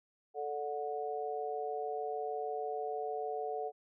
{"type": "harmonic tone", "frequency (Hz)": 146.5, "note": "D3", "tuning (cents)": -4, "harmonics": [3, 4, 5], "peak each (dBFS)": [-38, -44, -38], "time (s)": [0.34, 3.72], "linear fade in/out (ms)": 50, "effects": []}